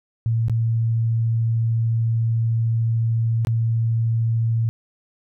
sine tone with dropouts, 114.2 Hz, A#2, 35 cents flat, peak -17 dBFS, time 0.26-4.69 s, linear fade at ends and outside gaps 0 ms, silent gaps 0.483-0.497 / 3.449-3.471 s, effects none

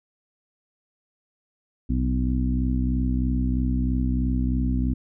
harmonic tone with a mistuned harmonic, 63.1 Hz, B1, 38 cents sharp, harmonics 1 / 2 / 3 / 4 / 5, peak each -23 / -29 / -30 / -26 / -37 dBFS, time 1.89-4.94 s, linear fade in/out 10 ms, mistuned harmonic 1, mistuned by -66 cents, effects none

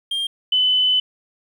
triangle / sine tone pair in turn, 3202 / 3015 Hz, G7 / F#7, +36 / +32 cents, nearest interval minor second, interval 104 cents, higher first, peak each -19 / -14 dBFS, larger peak second, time 0.11-0.27 / 0.52-1 s, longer second, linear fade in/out 5 ms, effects 9-bit

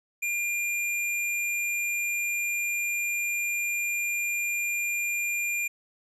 square tone, 2400 Hz, D7, 37 cents sharp, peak -27 dBFS, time 0.22-5.68 s, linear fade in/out 10 ms, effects resampled to 32000 Hz + 11-bit

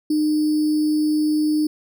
sine tone with sample-and-hold, 304.5 Hz, D#4, 37 cents flat, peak -16 dBFS, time 0.1-1.67 s, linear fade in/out 5 ms, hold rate 4900 Hz, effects none

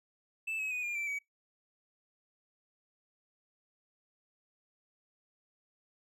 triangle tone with pitch steps, 2637 / 2559 / 2483 / 2410 / 2338 / 2269 Hz, E7 / D#7 / D#7 / D7 / D7 / C#7, 0 / +48 / -4 / +44 / -8 / +40 cents, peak -32 dBFS, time 0.47-1.19 s, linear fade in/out 10 ms, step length 120 ms, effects noise-tail reverb RT60 0.2 s tail -25 dB re dry

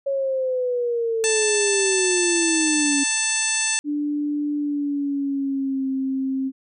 sine linear sweep, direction down, 554.4 to 277.2 Hz, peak -20 dBFS, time 0.06-3.04 s, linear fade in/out 10 ms
harmonic tone, 884 Hz, A5, 8 cents sharp, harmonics 1 / 2 / 3 / 4 / 5 / 6 / 7 / 8 / 9 / 10, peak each -36 / -29 / -27 / -32 / -31 / -36 / -26 / -36 / -25 / -30 dBFS, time 1.24-3.79 s, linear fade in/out 0 ms
sine tone with pitch glide, 293.7 to 266.2 Hz, D4 to C4, 0 to +30 cents, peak -21 dBFS, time 3.84-6.52 s, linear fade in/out 50 ms, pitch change -170 cents, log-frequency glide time 4.56-5.87 s
effects none

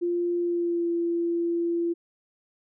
sine tone with pitch glide, 348.1 to 340.5 Hz, F4 to F4, -6 to -44 cents, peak -23 dBFS, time 0.01-1.94 s, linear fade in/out 20 ms, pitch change -38 cents, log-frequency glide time 0.38-0.9 s, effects none

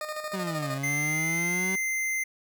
20% pulse tone with tremolo, 612 Hz, D#5, 29 cents flat, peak -26 dBFS, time 0.01-0.78 s, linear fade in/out 2 ms, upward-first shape square, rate 13 Hz, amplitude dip 50%
30% pulse exponential two-way sweep, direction down then up, 196 to 134 to 191.7 Hz, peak -28 dBFS, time 0.33-1.76 s, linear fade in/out 10 ms, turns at 0.72 s
square tone, 2078 Hz, C7, 12 cents flat, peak -27 dBFS, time 0.83-2.24 s, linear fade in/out 10 ms
effects none

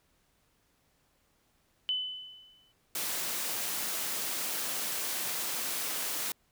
sine tone with exponential decay, 3014 Hz, F#7, 31 cents sharp, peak -26 dBFS, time 1.89-2.72 s, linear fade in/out 0 ms, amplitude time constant 180 ms
white high-pass noise, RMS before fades -34 dBFS, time 2.95-6.32 s, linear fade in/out 2 ms, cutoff 180 Hz, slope 12 dB/octave
effects pink hiss -71 dBFS RMS until 6.51 s

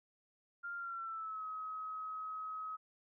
sine tone with pitch glide, 1396.9 to 1273.6 Hz, F6 to D#6, 0 to +40 cents, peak -40 dBFS, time 0.63-2.77 s, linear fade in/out 20 ms, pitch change -160 cents, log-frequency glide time 0.76-1.45 s, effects none

